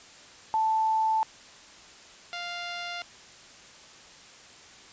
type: tone pair in turn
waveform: sine / 10% pulse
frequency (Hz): 880 / 698.5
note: A5 / F5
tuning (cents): 0 / 0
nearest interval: major third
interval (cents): 400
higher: first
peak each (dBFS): -22 / -25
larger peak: first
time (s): 0.54-1.23 / 2.33-3.02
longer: neither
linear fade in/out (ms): 0
effects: white hiss -50 dBFS RMS until 4.92 s + resampled to 16000 Hz